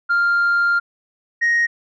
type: tone pair in turn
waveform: sine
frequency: 1396.9 / 1872.7 Hz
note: F6 / A#6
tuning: 0 / +7 cents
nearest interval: perfect fourth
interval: 507 cents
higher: second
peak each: -12 dBFS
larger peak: neither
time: 0.09-0.8 / 1.41-1.67 s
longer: first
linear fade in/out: 20 ms
effects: tanh soft clip ceiling -12 dBFS